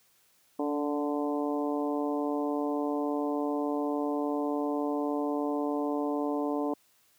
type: harmonic tone with a mistuned harmonic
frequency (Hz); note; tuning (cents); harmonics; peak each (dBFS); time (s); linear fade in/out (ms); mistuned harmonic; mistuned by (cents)
146.83; D3; 0; 2 / 3 / 4 / 5 / 6 / 7; -30 / -34 / -36 / -38 / -40 / -41; 0.59-6.74; 5; 2; -21
effects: white hiss -66 dBFS RMS until 7.18 s + high-pass 60 Hz 12 dB/octave

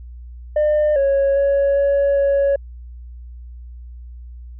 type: tone with pitch steps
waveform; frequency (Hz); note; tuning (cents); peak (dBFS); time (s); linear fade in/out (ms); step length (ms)
sine; 602 / 552 / 558 / 561 / 558; D5 / C#5 / C#5 / C#5 / C#5; +43 / -7 / +11 / +21 / +11; -11; 0.56-2.56; 5; 400
effects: tanh soft clip ceiling -12 dBFS + added 60 Hz sine -33 dBFS peak until 4.59 s

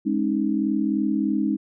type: chord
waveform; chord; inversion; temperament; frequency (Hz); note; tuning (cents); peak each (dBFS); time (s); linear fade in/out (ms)
sine; Ab suspended fourth; none; equal with one note detuned; 207.7 / 270.7 / 311.1; Ab3 / Db4 / Eb4; 0 / -41 / 0; -24 / -25 / -24; 0.05-1.57; 20
effects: none

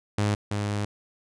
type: tone pair in turn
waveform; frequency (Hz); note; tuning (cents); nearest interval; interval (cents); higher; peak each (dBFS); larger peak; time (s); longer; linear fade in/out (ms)
sawtooth; 103.83 / 103.11; G#2 / G#2; 0 / -12; unison; 12; first; -18 / -22; first; 0.18-0.35 / 0.51-0.85; second; 5
effects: resampled to 22050 Hz

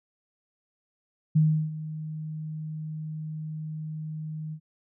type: tone with ADSR envelope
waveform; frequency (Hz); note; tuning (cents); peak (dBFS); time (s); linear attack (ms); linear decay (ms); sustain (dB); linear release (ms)
sine; 155.56; D#3; 0; -16; 1.35-4.6; 13; 340; -16; 74
effects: none

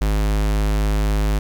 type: tone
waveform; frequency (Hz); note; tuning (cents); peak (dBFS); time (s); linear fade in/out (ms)
square; 51.91; G#1; 0; -17; 0.01-1.39; 5
effects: 9-bit

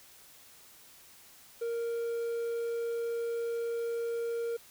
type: tone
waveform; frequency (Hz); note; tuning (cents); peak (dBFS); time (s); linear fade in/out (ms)
triangle; 466; A#4; -1; -29; 1.61-4.57; 10
effects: white hiss -56 dBFS RMS until 4.7 s

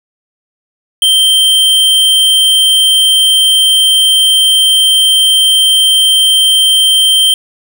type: tone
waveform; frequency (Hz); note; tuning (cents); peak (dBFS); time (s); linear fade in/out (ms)
square; 3136; G7; 0; -6; 1.02-7.34; 2
effects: none

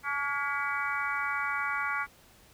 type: harmonic tone with a mistuned harmonic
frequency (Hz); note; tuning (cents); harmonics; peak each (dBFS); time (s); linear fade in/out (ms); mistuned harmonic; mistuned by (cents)
283.9; C#4; +41; 3 / 4 / 5 / 6 / 7 / 8; -39 / -34 / -33 / -40 / -36 / -37; 0.03-2.07; 50; 6; -49
effects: pink hiss -58 dBFS RMS until 2.53 s

